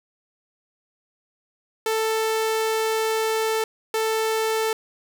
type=tone pair in turn; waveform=sawtooth; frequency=442 / 442 Hz; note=A4 / A4; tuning=+8 / +8 cents; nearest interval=unison; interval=0 cents; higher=neither; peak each=-17 dBFS; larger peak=neither; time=1.86-3.64 / 3.94-4.73 s; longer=first; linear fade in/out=2 ms; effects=none